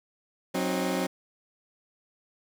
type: chord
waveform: 20% pulse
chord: C diminished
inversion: second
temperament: equal with one note detuned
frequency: 185 / 265 / 311.1 Hz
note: Gb3 / C4 / Eb4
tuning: 0 / +22 / 0 cents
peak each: -25 / -25 / -29 dBFS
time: 0.54-1.07 s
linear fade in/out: 10 ms
effects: none